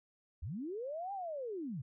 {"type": "linear two-way sweep", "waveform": "sine", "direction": "up then down", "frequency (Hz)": [59.8, 813, 111.6], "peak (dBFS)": -38, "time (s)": [0.42, 1.82], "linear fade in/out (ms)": 10, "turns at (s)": 1.13, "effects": []}